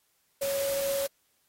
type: tone in noise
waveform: sine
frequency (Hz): 554.4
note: C#5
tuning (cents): 0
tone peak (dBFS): -27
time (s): 0.41-1.07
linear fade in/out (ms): 10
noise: white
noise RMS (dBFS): -36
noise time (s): 0.41-1.07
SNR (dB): +6
effects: white hiss -71 dBFS RMS until 1.48 s + AAC 48 kbps